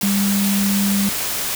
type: tone in noise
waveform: sine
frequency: 199.3 Hz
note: G3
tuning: 29 cents sharp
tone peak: -16 dBFS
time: 0.03-1.09 s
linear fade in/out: 2 ms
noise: white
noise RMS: -23 dBFS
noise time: 0.01-1.55 s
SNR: +4 dB
effects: none